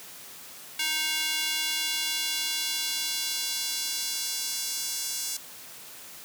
square tone with high-pass filter sweep, 311.7 Hz, D#4, 3 cents sharp, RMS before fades -30 dBFS, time 0.79-5.37 s, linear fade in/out 5 ms, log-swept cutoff 2500 to 5900 Hz, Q 1.3, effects white hiss -45 dBFS RMS until 6.24 s + high-pass 100 Hz 12 dB/octave

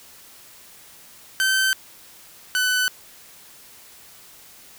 sawtooth tone pair in turn, 1543 / 1501.7 Hz, G6 / F#6, -28 / +25 cents, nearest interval unison, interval 47 cents, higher first, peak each -14 / -15 dBFS, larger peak first, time 1.4-1.73 / 2.55-2.88 s, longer neither, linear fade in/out 0 ms, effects white hiss -47 dBFS RMS until 4.78 s

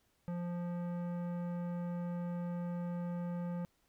sine tone with tanh clipping, 174.61 Hz, F3, in tune, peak -38 dBFS, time 0.28-3.65 s, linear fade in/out 0 ms, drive 15 dB, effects pink hiss -75 dBFS RMS until 3.88 s

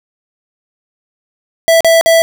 square tone with dropouts, 659.3 Hz, E5, in tune, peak -6 dBFS, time 1.68-2.22 s, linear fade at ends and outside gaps 0 ms, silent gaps 1.806-1.846 / 2.011-2.06 s, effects none

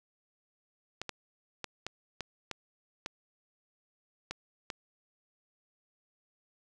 clicks, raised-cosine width 0.2 ms, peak -19 dBFS, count 9, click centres 1.016 / 1.093 / 1.643 / 1.866 / 2.207 / 2.513 / 3.061 / 4.31 / 4.702 s, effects none

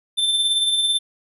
square tone with tremolo, 3552 Hz, A7, 16 cents sharp, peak -16 dBFS, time 0.17-0.99 s, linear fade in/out 20 ms, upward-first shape sine, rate 18 Hz, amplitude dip 40%, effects resampled to 32000 Hz

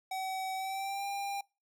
square tone with pitch glide, 759 to 798.6 Hz, F#5 to G5, +44 to +32 cents, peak -35 dBFS, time 0.11-1.41 s, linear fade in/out 5 ms, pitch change +88 cents, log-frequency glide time 0.55-1.06 s, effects noise-tail reverb RT60 0.3 s tail -26 dB re dry

